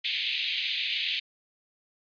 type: band-pass noise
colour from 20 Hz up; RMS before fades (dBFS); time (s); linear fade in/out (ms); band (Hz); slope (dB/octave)
white; -30; 0.04-1.2; 10; 2200 to 4000; 48
effects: resampled to 11025 Hz